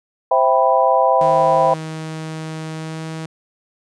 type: chord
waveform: sine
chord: C major seventh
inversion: none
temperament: equal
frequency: 523.3 / 659.3 / 784 / 987.8 Hz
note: C5 / E5 / G5 / B5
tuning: 0 / 0 / 0 / 0 cents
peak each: -17 dBFS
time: 0.31-1.74 s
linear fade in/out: 5 ms
type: tone with pitch glide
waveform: sawtooth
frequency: 158.5 to 160.06 Hz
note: D#3 to D#3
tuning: +32 to +49 cents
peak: -22 dBFS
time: 1.21-3.26 s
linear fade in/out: 2 ms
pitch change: +17 cents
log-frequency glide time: 2.74-3.04 s
effects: resampled to 22050 Hz